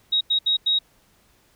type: tone bursts at uneven times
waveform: sine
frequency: 3791 Hz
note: A#7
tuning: 28 cents sharp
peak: -17 dBFS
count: 4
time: 0.12-0.21 / 0.3-0.39 / 0.46-0.57 / 0.66-0.79 s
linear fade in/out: 10 ms
effects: pink hiss -60 dBFS RMS until 1.55 s